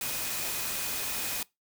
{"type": "tone in noise", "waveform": "sine", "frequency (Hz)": 2492, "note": "D#7", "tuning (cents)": 2, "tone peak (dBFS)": -44, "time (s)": [0.01, 1.43], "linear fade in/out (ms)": 2, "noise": "white", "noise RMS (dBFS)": -33, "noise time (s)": [0.01, 1.43], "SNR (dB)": -14, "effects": ["noise-tail reverb RT60 0.2 s tail -23 dB re dry"]}